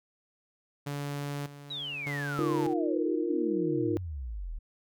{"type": "tone with tremolo", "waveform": "sawtooth", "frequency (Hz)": 143.3, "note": "D3", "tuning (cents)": -42, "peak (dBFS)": -29, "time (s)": [0.86, 2.74], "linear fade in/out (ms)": 10, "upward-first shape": "square", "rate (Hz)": 0.83, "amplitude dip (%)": 75}
{"type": "exponential sweep", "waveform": "sine", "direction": "down", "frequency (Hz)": [3965, 35.78], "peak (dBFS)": -34, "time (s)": [1.7, 4.59], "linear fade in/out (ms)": 10}
{"type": "chord", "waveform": "sine", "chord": "Eb suspended second", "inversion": "none", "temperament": "equal", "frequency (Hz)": [311.1, 349.2, 466.2], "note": ["Eb4", "F4", "Bb4"], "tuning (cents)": [0, 0, 0], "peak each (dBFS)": [-30, -30, -34], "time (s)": [2.39, 3.97], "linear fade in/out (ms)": 0}
{"effects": []}